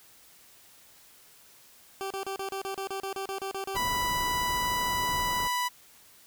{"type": "tone bursts", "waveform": "20% pulse", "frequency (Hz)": 388.7, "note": "G4", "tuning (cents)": -15, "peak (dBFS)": -27, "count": 14, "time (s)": [2.01, 3.768], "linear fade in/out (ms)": 0, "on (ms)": 94, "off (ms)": 34}
{"type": "band-stop noise", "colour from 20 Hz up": "pink", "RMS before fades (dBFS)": -38, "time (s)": [3.74, 5.48], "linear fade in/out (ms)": 10, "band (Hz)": [1500, 11000], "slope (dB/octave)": 96}
{"type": "tone", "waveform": "sawtooth", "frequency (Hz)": 987.8, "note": "B5", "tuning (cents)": 0, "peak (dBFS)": -23, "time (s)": [3.75, 5.69], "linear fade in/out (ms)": 20}
{"effects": ["white hiss -56 dBFS RMS until 6.26 s"]}